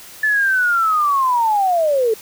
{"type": "linear sweep", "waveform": "sine", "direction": "down", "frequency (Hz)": [1749, 424.9], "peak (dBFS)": -13, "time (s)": [0.23, 2.14], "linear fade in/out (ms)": 5, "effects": ["white hiss -39 dBFS RMS until 2.21 s"]}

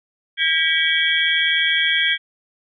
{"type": "tone cluster", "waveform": "sine", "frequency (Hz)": [1614, 1946, 2282, 3192, 3351], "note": ["G#6", "B6", "C#7", "G7", "G#7"], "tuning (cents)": [-50, -26, 50, 31, 15], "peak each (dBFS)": -22, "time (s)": [0.37, 2.18], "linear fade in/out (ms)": 50, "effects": []}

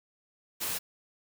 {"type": "noise", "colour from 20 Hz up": "white", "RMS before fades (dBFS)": -33, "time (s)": [0.6, 0.79], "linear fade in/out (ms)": 20, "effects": []}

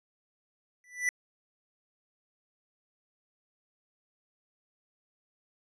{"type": "tone with exponential growth", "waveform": "square", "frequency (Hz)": 1979, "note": "B6", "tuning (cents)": 3, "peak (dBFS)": -23, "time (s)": [0.84, 1.09], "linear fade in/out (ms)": 1, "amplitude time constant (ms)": 54, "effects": ["resampled to 22050 Hz"]}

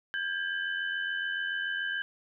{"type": "tone cluster", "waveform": "sine", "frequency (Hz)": [1595, 1682, 3014], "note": ["G6", "G#6", "F#7"], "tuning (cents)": [30, 22, 31], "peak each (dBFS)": [-31, -38, -39], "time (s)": [0.14, 2.02], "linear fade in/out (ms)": 0, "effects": []}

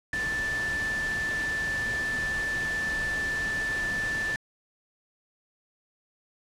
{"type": "tone in noise", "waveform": "sine", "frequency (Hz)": 1760, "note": "A6", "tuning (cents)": 0, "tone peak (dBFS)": -27, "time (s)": [0.13, 4.36], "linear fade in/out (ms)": 2, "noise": "pink", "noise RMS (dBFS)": -37, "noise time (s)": [0.13, 4.36], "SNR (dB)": 7, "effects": ["low-pass 8000 Hz 12 dB/octave"]}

